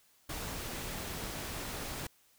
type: noise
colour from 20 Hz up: pink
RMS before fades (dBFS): -40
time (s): 0.29-2.07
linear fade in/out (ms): 5
effects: white hiss -67 dBFS RMS until 2.38 s